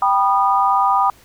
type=chord; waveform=sine; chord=G augmented; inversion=none; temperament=just; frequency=784 / 980 / 1225 Hz; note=G5 / B5 / D#6; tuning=0 / -14 / -27 cents; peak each=-17 dBFS; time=0.02-1.1 s; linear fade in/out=2 ms; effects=pink hiss -49 dBFS RMS until 1.24 s